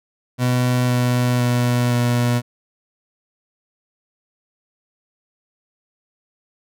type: tone with pitch steps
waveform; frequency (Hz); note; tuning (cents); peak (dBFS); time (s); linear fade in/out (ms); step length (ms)
30% pulse; 124.6 / 123.45 / 122.32 / 121.19; B2 / B2 / B2 / B2; +16 / 0 / -16 / -32; -13; 0.38-2.42; 50; 510
effects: none

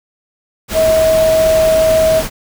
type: tone in noise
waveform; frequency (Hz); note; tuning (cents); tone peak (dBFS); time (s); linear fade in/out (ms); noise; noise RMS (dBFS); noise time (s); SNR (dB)
sine; 639; D#5; +46; -8; 0.73-2.23; 50; pink; -21; 0.68-2.3; +10
effects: none

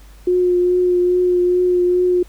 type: tone with vibrato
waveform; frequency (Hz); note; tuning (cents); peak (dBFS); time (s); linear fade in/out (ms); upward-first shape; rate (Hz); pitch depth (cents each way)
sine; 358.7; F4; +46; -12; 0.27-2.23; 5; triangle; 2.4; 19
effects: added 50 Hz sine -40 dBFS peak until 2.28 s + pink hiss -50 dBFS RMS until 2.28 s

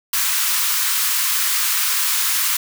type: high-pass noise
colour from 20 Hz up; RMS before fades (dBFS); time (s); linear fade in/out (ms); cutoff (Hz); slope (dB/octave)
white; -19; 0.13-2.57; 5; 980; 48
effects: none

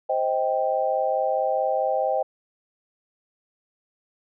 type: chord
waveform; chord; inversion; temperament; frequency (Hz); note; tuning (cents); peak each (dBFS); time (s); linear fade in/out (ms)
sine; C minor; none; just; 523.3 / 627.9 / 784.9; C5 / Eb5 / G5; 0 / +16 / +2; -25; 0.09-2.23; 10
effects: none

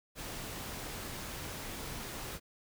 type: noise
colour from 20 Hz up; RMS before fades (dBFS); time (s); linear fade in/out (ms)
pink; -42; 0.15-2.4; 50
effects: none

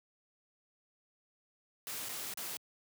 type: noise with dropouts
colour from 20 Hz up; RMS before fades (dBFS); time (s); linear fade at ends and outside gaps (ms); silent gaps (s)
white; -41; 1.87-2.57; 1; 2.087-2.091 / 2.339-2.373
effects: high-pass 100 Hz 12 dB/octave

